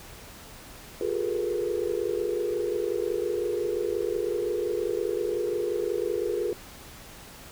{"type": "tone cluster", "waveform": "sine", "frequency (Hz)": [355.6, 405.3, 431, 481.7], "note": ["F4", "G#4", "A4", "B4"], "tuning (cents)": [31, -42, -36, -43], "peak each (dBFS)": -31, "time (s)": [1.01, 6.53], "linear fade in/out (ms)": 2, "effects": ["pink hiss -46 dBFS RMS until 7.51 s"]}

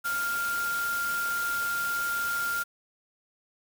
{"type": "tone in noise", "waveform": "sine", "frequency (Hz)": 1396.9, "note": "F6", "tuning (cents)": 0, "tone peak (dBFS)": -27, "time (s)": [0.04, 2.64], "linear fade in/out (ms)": 20, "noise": "white", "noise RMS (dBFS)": -37, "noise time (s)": [0.04, 2.64], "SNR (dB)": 7, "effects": []}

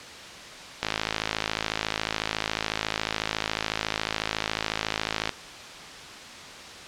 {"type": "click train", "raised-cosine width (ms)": 0.2, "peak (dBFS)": -7, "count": 242, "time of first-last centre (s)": [0.83, 5.293], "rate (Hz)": 54, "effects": ["white hiss -41 dBFS RMS until 6.87 s", "low-pass 5000 Hz 12 dB/octave"]}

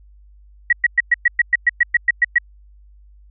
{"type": "tone bursts", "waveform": "sine", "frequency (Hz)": 1916, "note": "A#6", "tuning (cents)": 47, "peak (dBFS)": -9, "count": 13, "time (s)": [0.7, 2.384], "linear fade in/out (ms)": 5, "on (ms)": 28, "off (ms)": 110, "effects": ["added 50 Hz sine -44 dBFS peak until 3.3 s"]}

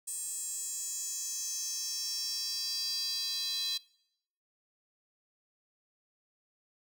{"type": "tone with high-pass filter sweep", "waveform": "square", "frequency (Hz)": 364.4, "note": "F#4", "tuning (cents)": -26, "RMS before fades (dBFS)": -36, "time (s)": [0.07, 3.78], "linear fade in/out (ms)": 10, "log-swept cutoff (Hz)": [8300, 4000], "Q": 6.2, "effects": ["noise-tail reverb RT60 0.8 s tail -23 dB re dry"]}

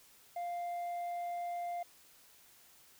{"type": "tone with tanh clipping", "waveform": "triangle", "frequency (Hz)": 698.5, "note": "F5", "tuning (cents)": 0, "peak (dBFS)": -37, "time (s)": [0.36, 1.83], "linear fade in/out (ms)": 5, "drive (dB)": 8, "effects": ["white hiss -62 dBFS RMS until 2.99 s"]}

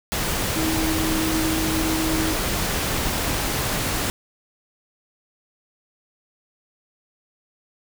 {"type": "tone in noise", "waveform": "sine", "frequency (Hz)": 318.6, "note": "D#4", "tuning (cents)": 41, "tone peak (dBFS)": -23, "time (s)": [0.56, 2.33], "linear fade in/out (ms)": 0, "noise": "pink", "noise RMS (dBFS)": -24, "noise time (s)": [0.12, 4.1], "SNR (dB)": -2, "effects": []}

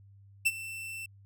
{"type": "tone with ADSR envelope", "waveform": "45% pulse", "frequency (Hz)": 2676, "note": "E7", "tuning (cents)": 25, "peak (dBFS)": -21, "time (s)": [0.45, 1.06], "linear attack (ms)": 15, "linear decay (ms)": 41, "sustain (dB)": -17, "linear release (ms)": 5, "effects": ["added 99 Hz sine -53 dBFS peak until 1.25 s"]}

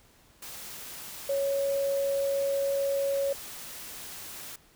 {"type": "tone in noise", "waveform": "sine", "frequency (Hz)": 554.4, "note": "C#5", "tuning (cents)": 0, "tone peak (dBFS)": -25, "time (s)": [1.29, 3.33], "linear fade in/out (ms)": 5, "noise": "white", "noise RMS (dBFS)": -42, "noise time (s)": [0.42, 4.56], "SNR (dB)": 14, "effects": ["pink hiss -60 dBFS RMS until 4.75 s"]}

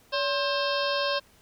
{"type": "harmonic tone with a mistuned harmonic", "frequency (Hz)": 531, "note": "C5", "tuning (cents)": 25, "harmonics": [1, 2, 3, 5, 6, 7, 8, 9, 10], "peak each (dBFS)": [-28, -31, -33, -35, -36, -36, -37, -38, -38], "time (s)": [0.12, 1.2], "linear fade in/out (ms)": 20, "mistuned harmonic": 1, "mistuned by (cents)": 120, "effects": ["pink hiss -59 dBFS RMS until 1.41 s"]}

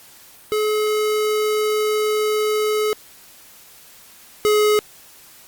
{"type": "tone pair in turn", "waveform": "square", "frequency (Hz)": [426.7, 422.3], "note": ["G#4", "G#4"], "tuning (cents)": [47, 29], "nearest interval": "unison", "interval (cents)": 18, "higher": "first", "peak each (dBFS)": [-18, -14], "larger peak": "second", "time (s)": [[0.52, 2.93], [4.45, 4.79]], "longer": "first", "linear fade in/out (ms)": 0, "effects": ["white hiss -46 dBFS RMS until 5.47 s", "Opus 48 kbps"]}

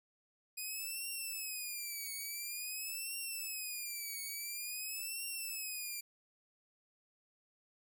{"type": "tone with vibrato", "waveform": "5% pulse", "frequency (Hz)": 2477, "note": "D#7", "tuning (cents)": -8, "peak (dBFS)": -31, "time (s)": [0.57, 6.01], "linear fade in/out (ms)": 10, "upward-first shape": "triangle", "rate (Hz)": 0.48, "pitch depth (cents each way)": 190, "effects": []}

